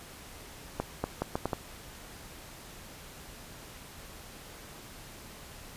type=accelerating click train; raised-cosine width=1 ms; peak=-15 dBFS; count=6; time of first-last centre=0.8-1.532 s; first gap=240 ms; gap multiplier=0.75; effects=pink hiss -48 dBFS RMS until 5.76 s + resampled to 32000 Hz